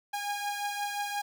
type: beating tone pair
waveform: sawtooth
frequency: 816 / 821.7 Hz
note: G#5 / G#5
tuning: -31 / -19 cents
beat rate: 5.7 Hz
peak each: -29 / -34 dBFS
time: 0.13-1.22 s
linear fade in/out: 10 ms
effects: none